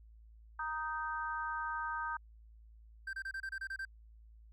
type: chord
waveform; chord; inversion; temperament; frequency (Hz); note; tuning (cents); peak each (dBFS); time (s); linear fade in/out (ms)
sine; Eb major; second; just; 933.4 / 1244.5 / 1555.6; Bb5 / Eb6 / G6; +2 / 0 / -14; -40; 0.59-2.17; 5
type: tone bursts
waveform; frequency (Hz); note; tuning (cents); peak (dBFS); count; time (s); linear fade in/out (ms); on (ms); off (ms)
triangle; 1568; G6; 0; -36; 9; 3.07-3.852; 5; 62; 28
effects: added 55 Hz sine -55 dBFS peak until 4.52 s